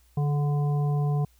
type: harmonic tone with a mistuned harmonic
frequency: 146.3 Hz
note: D3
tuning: 6 cents flat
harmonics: 1 / 3 / 5 / 7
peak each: -22 / -36 / -37 / -43 dBFS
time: 0.17-1.25 s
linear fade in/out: 5 ms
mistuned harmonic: 3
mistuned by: -30 cents
effects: added 60 Hz sine -58 dBFS peak until 1.39 s + white hiss -65 dBFS RMS until 1.39 s